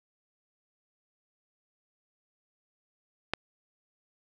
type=click; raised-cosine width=0.3 ms; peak=-11 dBFS; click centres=3.336 s; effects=none